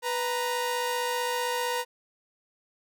sawtooth tone pair together, 493.9 / 932.3 Hz, B4 / A#5, 0 / 0 cents, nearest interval major seventh, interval 1100 cents, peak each -26 dBFS, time 0.02-1.85 s, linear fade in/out 50 ms, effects none

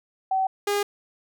sine / sawtooth tone pair in turn, 763 / 407.8 Hz, G5 / G#4, -47 / -32 cents, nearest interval major seventh, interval 1085 cents, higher first, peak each -20 / -18 dBFS, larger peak second, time 0.31-0.47 / 0.67-0.83 s, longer neither, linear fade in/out 5 ms, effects none

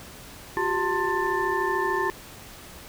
sine tone cluster, 358.9 / 392.3 / 895 / 1051 / 1772 Hz, F4 / G4 / A5 / C6 / A6, +47 / +1 / +29 / +7 / +12 cents, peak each -29 dBFS, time 0.57-2.1 s, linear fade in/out 0 ms, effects pink hiss -44 dBFS RMS until 2.88 s

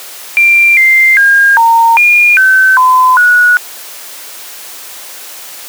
sine tone with pitch steps, 2371 / 2091 / 1616 / 919 / 2422 / 1534 / 1018 / 1462 Hz, D7 / C7 / G#6 / A#5 / D#7 / G6 / C6 / F#6, +16 / -2 / -48 / -25 / -47 / -38 / -48 / -21 cents, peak -3 dBFS, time 0.37-3.57 s, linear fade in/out 0 ms, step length 400 ms, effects white hiss -28 dBFS RMS until 5.68 s + high-pass 400 Hz 12 dB/octave

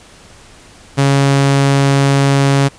sawtooth tone, 138.6 Hz, C#3, in tune, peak -5 dBFS, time 0.97-2.69 s, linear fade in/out 20 ms, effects pink hiss -41 dBFS RMS until 2.78 s + resampled to 22050 Hz

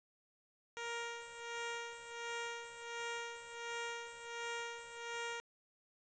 10% pulse tone with tremolo, 468.5 Hz, A#4, 9 cents sharp, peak -31 dBFS, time 0.77-5.4 s, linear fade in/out 0 ms, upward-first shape sine, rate 1.4 Hz, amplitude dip 70%, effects resampled to 16000 Hz + 10-bit

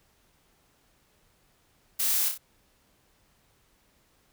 blue noise with echo, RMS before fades -27 dBFS, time 1.99-2.29 s, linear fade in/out 10 ms, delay 30 ms, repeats 3, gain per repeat -5 dB, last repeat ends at 2.38 s, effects pink hiss -66 dBFS RMS until 4.32 s

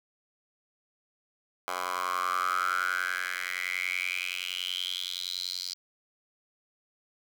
10% pulse tone with high-pass filter sweep, 90.6 Hz, F#2, 36 cents flat, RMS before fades -32 dBFS, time 1.68-5.74 s, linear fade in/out 0 ms, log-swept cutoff 900 to 4600 Hz, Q 8.1, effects none

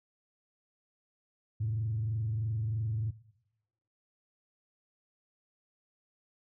sine tone with frequency modulation, 110 Hz, A2, in tune, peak -28 dBFS, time 1.6-3.11 s, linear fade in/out 10 ms, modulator 23.1 Hz, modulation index 0.4, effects noise-tail reverb RT60 0.9 s tail -20 dB re dry + tanh soft clip ceiling -25 dBFS

